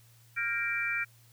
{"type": "chord", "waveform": "sine", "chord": "G minor seventh", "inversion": "third", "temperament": "equal with one note detuned", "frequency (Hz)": [1396.9, 1608.3, 1864.7, 2349], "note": ["F6", "G6", "Bb6", "D7"], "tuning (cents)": [0, 44, 0, 0], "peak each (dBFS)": [-35, -37, -37, -31], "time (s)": [0.36, 1.05], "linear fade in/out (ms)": 20, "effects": ["added 116 Hz sine -58 dBFS peak until 1.32 s", "white hiss -63 dBFS RMS until 1.32 s"]}